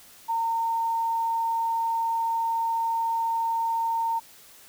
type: tone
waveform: sine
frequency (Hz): 914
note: A#5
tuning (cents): -34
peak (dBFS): -23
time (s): 0.28-4.2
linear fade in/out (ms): 20
effects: white hiss -51 dBFS RMS until 4.68 s